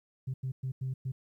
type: tone bursts at uneven times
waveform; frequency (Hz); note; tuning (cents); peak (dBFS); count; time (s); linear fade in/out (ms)
sine; 130.81; C3; 0; -30; 5; 0.27-0.34 / 0.43-0.52 / 0.63-0.72 / 0.81-0.94 / 1.05-1.12; 10
effects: tanh soft clip ceiling -28 dBFS + 12-bit